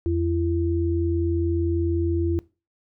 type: tone pair together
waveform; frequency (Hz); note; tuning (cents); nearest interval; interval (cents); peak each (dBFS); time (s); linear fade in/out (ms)
sine; 84.5 / 338; E2 / E4; +43 / +43; 2 octaves; 2400; -23 / -23; 0.06-2.39; 0
effects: noise-tail reverb RT60 0.3 s tail -21 dB re dry